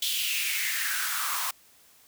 white noise with high-pass filter sweep, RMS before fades -29 dBFS, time 0.02-1.51 s, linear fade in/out 5 ms, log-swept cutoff 3400 to 980 Hz, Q 4.7, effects white hiss -58 dBFS RMS until 2.07 s

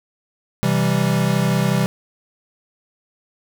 square chord, C major, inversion none, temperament equal, 130.81 / 164.81 / 196 Hz, C3 / E3 / G3, 0 / 0 / 0 cents, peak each -21 dBFS, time 0.63-1.86 s, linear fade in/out 0 ms, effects none

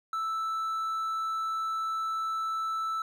triangle tone, 1318.5 Hz, E6, in tune, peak -27 dBFS, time 0.13-3.02 s, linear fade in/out 2 ms, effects none

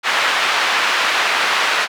pink band-pass noise, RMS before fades -17 dBFS, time 0.03-1.88 s, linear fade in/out 50 ms, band 1100 to 3100 Hz, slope 12 dB/octave, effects none

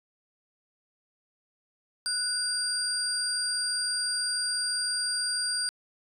sine tone cluster, 1479 / 4767 / 8870 Hz, F#6 / D8 / C#9, -1 / +25 / 0 cents, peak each -34 / -28 / -32 dBFS, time 2.06-5.69 s, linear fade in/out 0 ms, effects tanh soft clip ceiling -18 dBFS

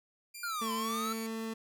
10% pulse tone with pitch glide, 2385 to 2263 Hz, D7 to C#7, +26 to +35 cents, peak -35 dBFS, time 0.34-1.27 s, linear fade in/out 10 ms, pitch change -91 cents, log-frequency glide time 0.51-0.88 s
square linear two-way sweep, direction down then up, 1451 to 1004 to 1344 Hz, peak -35 dBFS, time 0.43-1.13 s, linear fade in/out 5 ms, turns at 0.73 s
30% pulse tone, 223.8 Hz, A3, 30 cents sharp, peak -33 dBFS, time 0.61-1.54 s, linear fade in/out 10 ms
effects none

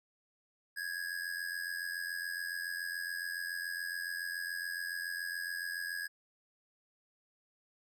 square tone with amplitude modulation, 1661.2 Hz, G#6, in tune, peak -34 dBFS, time 0.76-6.08 s, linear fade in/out 20 ms, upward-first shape sine, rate 87.1 Hz, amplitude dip 75%, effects none

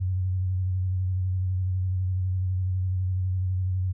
sine tone with vibrato, 92.6 Hz, F#2, 2 cents sharp, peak -23 dBFS, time 0-3.93 s, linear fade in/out 20 ms, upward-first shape square, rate 12 Hz, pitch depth 26 cents each way, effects none

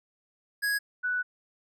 square / sine tone pair in turn, 1661.2 / 1483 Hz, G#6 / F#6, 0 / +4 cents, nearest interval major second, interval 196 cents, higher first, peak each -26 dBFS, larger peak neither, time 0.62-0.79 / 1.03-1.23 s, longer second, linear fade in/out 20 ms, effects none

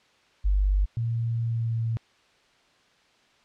sine tone, 49 Hz, G1, in tune, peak -19 dBFS, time 0.44-0.86 s, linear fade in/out 20 ms
sine tone with pitch glide, 115.7 to 114.04 Hz, A#2 to A#2, -13 to -38 cents, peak -24 dBFS, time 0.97-1.97 s, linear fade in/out 0 ms, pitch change -25 cents, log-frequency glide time 1.44-1.82 s
effects white hiss -61 dBFS RMS until 3.44 s + low-pass 4000 Hz 12 dB/octave

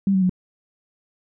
sine tone with pitch steps, 196 / 189.32 / 182.87 Hz, G3 / F#3 / F#3, 0 / +40 / -20 cents, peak -15 dBFS, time 0.07-0.295 s, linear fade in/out 2 ms, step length 75 ms, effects none

